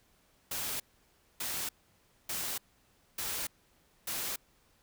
white noise bursts, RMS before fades -36 dBFS, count 5, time 0.51-4.36 s, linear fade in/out 5 ms, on 290 ms, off 600 ms, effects pink hiss -68 dBFS RMS until 4.82 s

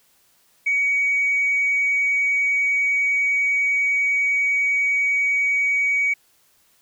sine tone with vibrato, 2255 Hz, C#7, 29 cents sharp, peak -16 dBFS, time 0.66-6.14 s, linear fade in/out 10 ms, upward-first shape triangle, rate 20 Hz, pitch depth 8 cents each way, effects tanh soft clip ceiling -13 dBFS + white hiss -60 dBFS RMS until 6.81 s

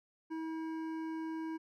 sine tone with hard clipping, 321.5 Hz, E4, 43 cents flat, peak -39 dBFS, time 0.3-1.58 s, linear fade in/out 20 ms, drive 11 dB, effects none

